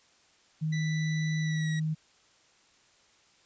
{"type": "tone", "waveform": "sine", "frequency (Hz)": 156.6, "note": "D#3", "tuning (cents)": 11, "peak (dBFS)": -27, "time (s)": [0.61, 1.95], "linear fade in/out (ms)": 20}
{"type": "tone with pitch glide", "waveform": "sawtooth", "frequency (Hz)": [1975.5, 1914.8], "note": ["B6", "A#6"], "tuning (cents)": [0, 46], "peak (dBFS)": -33, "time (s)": [0.72, 1.8], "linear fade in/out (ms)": 10, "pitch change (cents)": -54, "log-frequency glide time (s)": [1.4, 1.69]}
{"effects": ["white hiss -63 dBFS RMS until 3.45 s", "resampled to 16000 Hz"]}